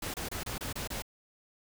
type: noise bursts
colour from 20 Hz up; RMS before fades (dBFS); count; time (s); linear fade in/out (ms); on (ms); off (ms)
pink; -37; 7; 0.02-1.022; 5; 120; 27
effects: none